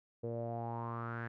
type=tone with low-pass filter sweep; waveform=sawtooth; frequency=116.54 Hz; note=A#2; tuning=in tune; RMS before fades=-40 dBFS; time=0.23-1.28 s; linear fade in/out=10 ms; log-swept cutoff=480 to 1700 Hz; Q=6.4; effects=none